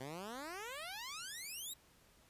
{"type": "exponential sweep", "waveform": "10% pulse", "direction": "up", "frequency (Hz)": [125.1, 3951], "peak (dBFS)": -36, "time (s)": [0, 1.74], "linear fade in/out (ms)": 10, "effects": ["pink hiss -67 dBFS RMS until 2.29 s", "resampled to 32000 Hz"]}